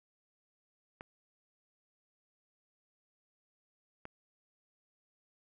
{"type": "clicks", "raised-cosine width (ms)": 0.5, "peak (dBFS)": -29, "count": 2, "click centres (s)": [1.009, 4.054], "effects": []}